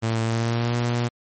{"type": "tone with pitch glide", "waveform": "sawtooth", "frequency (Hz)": [113.2, 119.86], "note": ["A2", "A#2"], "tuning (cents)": [50, 49], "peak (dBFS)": -17, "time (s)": [0.02, 1.09], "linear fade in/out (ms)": 20, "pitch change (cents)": 99, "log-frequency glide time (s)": [0.25, 0.76], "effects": ["MP3 32 kbps"]}